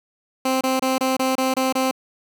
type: tone bursts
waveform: 15% pulse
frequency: 261.6 Hz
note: C4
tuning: in tune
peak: -12 dBFS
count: 8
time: 0.45-1.912 s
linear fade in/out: 5 ms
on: 160 ms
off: 26 ms
effects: none